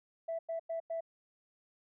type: tone bursts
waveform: sine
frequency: 660 Hz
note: E5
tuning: 2 cents sharp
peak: -33 dBFS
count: 4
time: 0.28-1.008 s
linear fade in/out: 10 ms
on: 110 ms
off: 96 ms
effects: tanh soft clip ceiling -30 dBFS